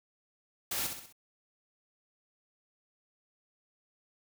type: noise with echo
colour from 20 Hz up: white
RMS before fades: -34 dBFS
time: 0.71-0.87 s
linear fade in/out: 5 ms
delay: 64 ms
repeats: 4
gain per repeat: -6 dB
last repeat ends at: 1.126 s
effects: none

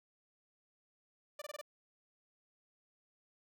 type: tone bursts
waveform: sawtooth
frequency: 591 Hz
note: D5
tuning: 11 cents sharp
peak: -39 dBFS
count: 5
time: 1.39-1.614 s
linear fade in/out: 5 ms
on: 28 ms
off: 21 ms
effects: none

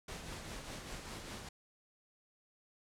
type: noise with tremolo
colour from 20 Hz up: pink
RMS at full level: -44 dBFS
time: 0.08-1.49 s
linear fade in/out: 5 ms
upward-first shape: triangle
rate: 5 Hz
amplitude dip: 45%
effects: low-pass 9000 Hz 12 dB/octave

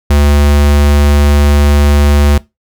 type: tone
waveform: square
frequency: 72.5 Hz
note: D2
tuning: 22 cents flat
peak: -6 dBFS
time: 0.1-2.38 s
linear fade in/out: 5 ms
effects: noise-tail reverb RT60 0.2 s tail -20 dB re dry

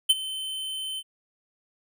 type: tone with ADSR envelope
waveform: square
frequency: 3073 Hz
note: G7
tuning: 35 cents flat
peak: -14 dBFS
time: 0.09-1.03 s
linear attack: 12 ms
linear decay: 33 ms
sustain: -17 dB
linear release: 48 ms
effects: none

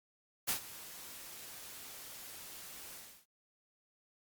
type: noise with ADSR envelope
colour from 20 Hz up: white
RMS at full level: -32 dBFS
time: 0.47-3.26 s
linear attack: 23 ms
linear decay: 100 ms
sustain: -17 dB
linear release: 330 ms
effects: Opus 48 kbps

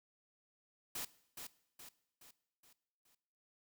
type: noise with echo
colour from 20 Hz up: white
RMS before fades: -42 dBFS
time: 0.95-1.05 s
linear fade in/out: 5 ms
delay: 420 ms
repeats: 5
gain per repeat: -6 dB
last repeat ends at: 3.15 s
effects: noise-tail reverb RT60 0.8 s tail -19 dB re dry

